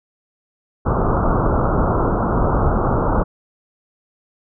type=low-pass noise; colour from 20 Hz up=pink; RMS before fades=-17 dBFS; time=0.85-3.24 s; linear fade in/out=20 ms; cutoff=1400 Hz; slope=96 dB/octave; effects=none